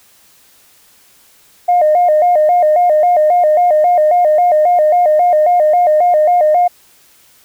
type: tone with vibrato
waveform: sine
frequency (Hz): 659.3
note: E5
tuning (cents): 0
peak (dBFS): -6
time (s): 1.68-6.68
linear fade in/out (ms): 10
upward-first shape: square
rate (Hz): 3.7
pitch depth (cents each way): 130
effects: tanh soft clip ceiling -3 dBFS + white hiss -48 dBFS RMS until 7.44 s